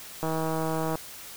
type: click train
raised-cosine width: 1 ms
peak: -16 dBFS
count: 117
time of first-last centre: 0.23-0.955 s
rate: 160 Hz
effects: white hiss -43 dBFS RMS until 1.36 s